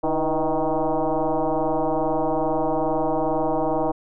sine tone with frequency modulation, 146.83 Hz, D3, in tune, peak -19 dBFS, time 0.03-3.92 s, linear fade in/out 10 ms, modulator 158 Hz, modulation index 5.1, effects none

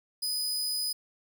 sawtooth tone, 4987 Hz, D#8, 3 cents sharp, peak -26 dBFS, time 0.22-0.93 s, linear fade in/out 10 ms, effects none

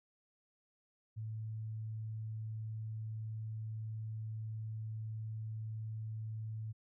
sine tone, 109.8 Hz, A2, 3 cents flat, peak -39 dBFS, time 1.16-6.73 s, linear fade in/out 20 ms, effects none

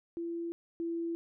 sine tone pair in turn, 338 / 335.3 Hz, E4 / E4, +43 / +30 cents, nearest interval unison, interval 13 cents, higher first, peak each -34 / -32 dBFS, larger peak second, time 0.17-0.52 / 0.8-1.15 s, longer neither, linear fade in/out 0 ms, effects none

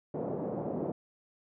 white band-pass noise, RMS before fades -35 dBFS, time 0.14-0.92 s, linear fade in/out 5 ms, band 130 to 600 Hz, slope 24 dB/octave, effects none

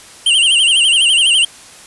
square tone with vibrato, 2960 Hz, F#7, in tune, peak -9 dBFS, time 0.26-1.45 s, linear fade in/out 5 ms, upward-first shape sine, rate 12 Hz, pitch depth 130 cents each way, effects white hiss -38 dBFS RMS until 1.86 s + resampled to 24000 Hz

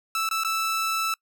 sawtooth tone with dropouts, 1318.5 Hz, E6, in tune, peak -20 dBFS, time 0.15-1.14 s, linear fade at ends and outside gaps 2 ms, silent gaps 0.29-0.311 / 0.436-0.447 s, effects noise-tail reverb RT60 0.1 s tail -26 dB re dry

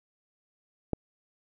click, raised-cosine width 2 ms, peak -14 dBFS, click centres 0.933 s, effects none

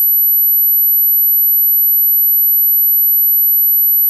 sine tone, 11840 Hz, F#9, in tune, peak -8 dBFS, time 0-4.09 s, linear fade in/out 0 ms, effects none

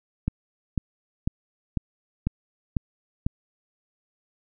click train, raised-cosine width 5 ms, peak -11 dBFS, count 7, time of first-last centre 0.28-3.265 s, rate 2.01 Hz, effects none

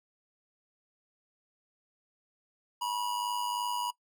square tone with amplitude modulation, 970 Hz, B5, 31 cents flat, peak -29 dBFS, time 2.81-3.91 s, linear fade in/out 10 ms, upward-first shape sine, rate 103 Hz, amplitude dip 60%, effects noise-tail reverb RT60 0.1 s tail -21 dB re dry

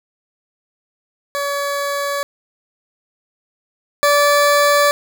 20% pulse tone pair in turn, 567 / 578.9 Hz, C#5 / D5, +39 / -25 cents, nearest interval unison, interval 36 cents, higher second, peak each -14 / -6 dBFS, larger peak second, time 1.35-2.23 / 4.03-4.91 s, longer neither, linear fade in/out 0 ms, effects none

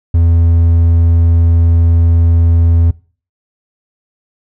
triangle tone, 83.9 Hz, E2, 31 cents sharp, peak -4 dBFS, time 0.14-2.91 s, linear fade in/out 5 ms, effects noise-tail reverb RT60 0.4 s tail -22 dB re dry

